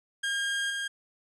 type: tone with level steps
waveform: 30% pulse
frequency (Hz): 1615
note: G#6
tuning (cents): -49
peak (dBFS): -25 / -28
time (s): 0.23-0.88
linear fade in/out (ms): 10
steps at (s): 0.7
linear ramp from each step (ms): 2
effects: resampled to 24000 Hz